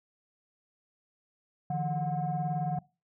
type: tone cluster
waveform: sine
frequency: 150.7 / 169.1 / 729 Hz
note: D3 / E3 / F#5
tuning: +45 / +44 / -26 cents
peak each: -31 / -34 / -31 dBFS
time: 1.7-2.79 s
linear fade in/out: 5 ms
effects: noise-tail reverb RT60 0.3 s tail -23 dB re dry + tanh soft clip ceiling -23 dBFS